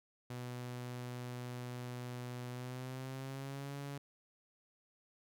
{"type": "tone with pitch glide", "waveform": "sawtooth", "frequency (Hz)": [123.47, 141.01], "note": ["B2", "C#3"], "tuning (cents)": [0, 30], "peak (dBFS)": -38, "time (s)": [0.3, 3.98], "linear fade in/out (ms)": 5, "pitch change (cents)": 230, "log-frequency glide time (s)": [2.49, 3.75], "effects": []}